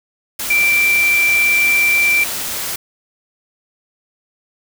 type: tone in noise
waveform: sine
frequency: 2349 Hz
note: D7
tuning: in tune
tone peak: -11 dBFS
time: 0.5-2.24 s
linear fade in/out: 5 ms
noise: white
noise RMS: -23 dBFS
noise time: 0.39-2.76 s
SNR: +9 dB
effects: none